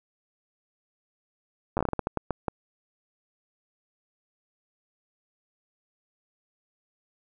slowing click train, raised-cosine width 1 ms, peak -12 dBFS, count 13, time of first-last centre 1.77-2.483 s, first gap 9 ms, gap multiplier 1.31, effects none

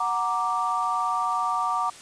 sine chord, Gb augmented, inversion none, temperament equal, 740 / 932.3 / 1174.7 Hz, Gb5 / Bb5 / D6, 0 / 0 / 0 cents, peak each -29 / -28 / -25 dBFS, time 0-1.9 s, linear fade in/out 5 ms, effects white hiss -45 dBFS RMS until 2.01 s + resampled to 22050 Hz

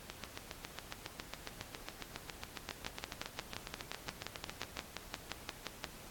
two click trains, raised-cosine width 0.2 ms, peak -20 / -23 dBFS, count 19 / 35, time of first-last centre 2.69-5.842 / 0.1-4.77 s, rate 5.71 / 7.28 Hz, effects pink hiss -53 dBFS RMS until 6.1 s + AAC 64 kbps

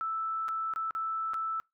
sine tone with dropouts, 1318.5 Hz, E6, in tune, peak -30 dBFS, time 0.01-1.6 s, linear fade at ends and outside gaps 0 ms, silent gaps 0.483-0.488 / 0.737-0.76 / 0.908-0.95 / 1.335-1.342 s, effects noise-tail reverb RT60 0.2 s tail -26 dB re dry

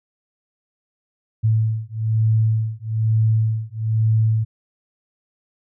sine beating tone pair, 110 / 111.1 Hz, A2 / A2, 0 / +17 cents, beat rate 1.1 Hz, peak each -19 dBFS, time 1.43-4.45 s, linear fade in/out 20 ms, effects none

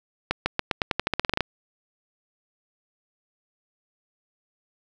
accelerating click train, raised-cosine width 0.3 ms, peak -6 dBFS, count 15, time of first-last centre 0.31-1.407 s, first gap 150 ms, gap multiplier 0.89, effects none

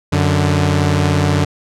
sawtooth tone pair together, 92.37 / 146.83 Hz, F#2 / D3, -2 / 0 cents, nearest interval minor sixth, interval 802 cents, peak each -11 dBFS, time 0.12-1.45 s, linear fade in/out 10 ms, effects low-pass 8000 Hz 12 dB/octave

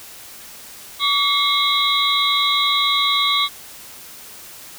sine tone cluster, 1141 / 2163 / 3330 / 3680 / 3929 Hz, C#6 / C#7 / G#7 / A#7 / B7, +50 / -43 / +4 / -23 / -10 cents, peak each -20 / -24 / -22 / -22 / -21 dBFS, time 0.99-3.49 s, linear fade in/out 50 ms, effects white hiss -39 dBFS RMS until 4.78 s

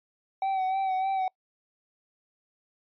triangle tone with vibrato, 763 Hz, G5, 47 cents flat, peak -23 dBFS, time 0.42-1.28 s, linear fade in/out 2 ms, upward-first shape sine, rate 3.3 Hz, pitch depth 33 cents each way, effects noise-tail reverb RT60 0.1 s tail -26 dB re dry + resampled to 11025 Hz

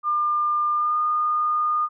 sine tone with pitch glide, 1200 to 1221 Hz, D6 to D#6, +37 to -33 cents, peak -19 dBFS, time 0.03-1.89 s, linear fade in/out 50 ms, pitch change +30 cents, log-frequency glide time 0.75-0.98 s, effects none

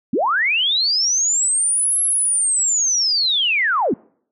sine linear two-way sweep, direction up then down, 185.8 to 11175 to 185.8 Hz, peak -15 dBFS, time 0.13-3.94 s, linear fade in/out 5 ms, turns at 2.02 s, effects noise-tail reverb RT60 0.6 s tail -26 dB re dry

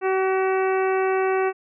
harmonic tone with a mistuned harmonic, 380 Hz, F#4, 46 cents sharp, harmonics 1 / 2 / 3 / 4 / 5 / 6 / 7, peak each -20 / -26 / -30 / -32 / -34 / -36 / -37 dBFS, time 0.01-1.53 s, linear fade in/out 50 ms, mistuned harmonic 4, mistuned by -16 cents, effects none

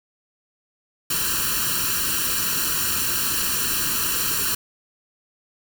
white noise with comb filter, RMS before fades -23 dBFS, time 1.1-4.55 s, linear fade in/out 5 ms, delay 0.7 ms, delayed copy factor +1, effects none

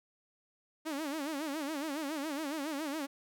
sawtooth tone with vibrato, 297.1 Hz, D4, 20 cents sharp, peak -31 dBFS, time 0.85-3.07 s, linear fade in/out 20 ms, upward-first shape sine, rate 7.2 Hz, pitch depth 150 cents each way, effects none

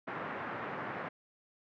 white band-pass noise, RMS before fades -40 dBFS, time 0.07-1.09 s, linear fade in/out 10 ms, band 120 to 1700 Hz, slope 24 dB/octave, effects none

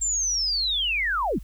sine linear sweep, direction down, 7459 to 129.8 Hz, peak -22 dBFS, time 0.01-1.39 s, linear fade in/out 10 ms, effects added 50 Hz sine -37 dBFS peak until 1.43 s + white hiss -60 dBFS RMS until 1.43 s

